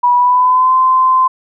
sine tone with pitch glide, 976 to 1034 Hz, B5 to C6, -21 to -21 cents, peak -7 dBFS, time 0.03-1.28 s, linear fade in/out 10 ms, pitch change +100 cents, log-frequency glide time 0.15-0.74 s, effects none

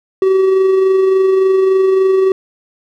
triangle tone with amplitude modulation, 381.2 Hz, G4, 48 cents flat, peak -5 dBFS, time 0.22-2.32 s, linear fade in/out 2 ms, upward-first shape sine, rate 23.5 Hz, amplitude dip 30%, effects none

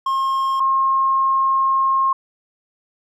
triangle / sine tone pair in turn, 1072 / 1072 Hz, C6 / C6, +42 / +42 cents, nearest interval unison, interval 0 cents, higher neither, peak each -15 / -14 dBFS, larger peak second, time 0.06-0.6 / 0.6-2.13 s, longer second, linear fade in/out 5 ms, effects none

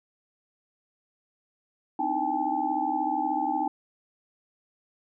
sine tone cluster, 257.9 / 303.1 / 319.7 / 790 / 863 Hz, C4 / D#4 / D#4 / G5 / A5, -25 / -45 / +47 / +13 / -34 cents, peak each -37 / -32 / -36 / -28 / -29 dBFS, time 1.99-3.68 s, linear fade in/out 5 ms, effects none

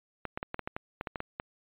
clicks, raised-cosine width 0.5 ms, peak -19 dBFS, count 12, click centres 0.253 / 0.375 / 0.429 / 0.544 / 0.593 / 0.675 / 0.765 / 1.011 / 1.072 / 1.158 / 1.204 / 1.399 s, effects resampled to 8000 Hz

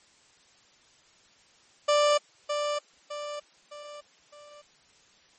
30% pulse tone with echo, 589 Hz, D5, 5 cents sharp, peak -17 dBFS, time 1.88-2.18 s, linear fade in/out 10 ms, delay 610 ms, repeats 4, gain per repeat -7 dB, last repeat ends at 4.62 s, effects white hiss -60 dBFS RMS until 5.38 s + MP3 32 kbps

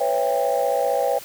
sine chord, C# half-diminished seventh, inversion third, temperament just, 498.9 / 554.4 / 665.2 / 798.3 Hz, B4 / C#5 / E5 / G5, +17 / 0 / +16 / +31 cents, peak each -23 / -22 / -25 / -23 dBFS, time 0-1.19 s, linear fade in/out 10 ms, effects tanh soft clip ceiling -11 dBFS + white hiss -40 dBFS RMS until 1.24 s

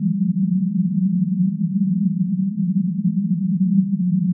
white band-pass noise, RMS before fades -19 dBFS, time 0-4.33 s, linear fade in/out 10 ms, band 170 to 200 Hz, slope 96 dB/octave, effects none

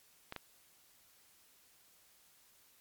clicks, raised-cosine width 0.3 ms, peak -26 / -25 dBFS, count 2, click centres 0.324 / 0.363 s, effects white hiss -66 dBFS RMS until 2.8 s + MP3 96 kbps

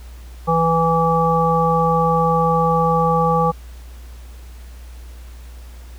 harmonic tone, 165 Hz, E3, 2 cents sharp, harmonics 1 / 3 / 5 / 7, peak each -19 / -19 / -19 / -19 dBFS, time 0.47-3.52 s, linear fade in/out 20 ms, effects added 60 Hz sine -34 dBFS peak until 5.98 s + pink hiss -48 dBFS RMS until 5.98 s

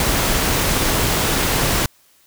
pink noise, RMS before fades -18 dBFS, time 0-1.86 s, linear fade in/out 2 ms, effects white hiss -55 dBFS RMS until 2.26 s

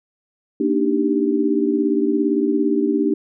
sine chord, Eb major seventh, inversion second, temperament equal, 233.1 / 293.7 / 311.1 / 392 Hz, Bb3 / D4 / Eb4 / G4, 0 / 0 / 0 / 0 cents, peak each -23 / -19 / -23 / -21 dBFS, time 0.6-3.14 s, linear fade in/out 5 ms, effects none

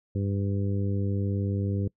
harmonic tone, 99.3 Hz, G2, 23 cents sharp, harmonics 1 / 2 / 3 / 4 / 5, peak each -26 / -32 / -36 / -38 / -40 dBFS, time 0.15-1.88 s, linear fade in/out 5 ms, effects noise-tail reverb RT60 0.1 s tail -24 dB re dry

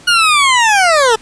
20% pulse linear sweep, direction down, 1454 to 426 Hz, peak -3 dBFS, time 0.07-1.16 s, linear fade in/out 10 ms, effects pink hiss -40 dBFS RMS until 1.21 s + resampled to 22050 Hz

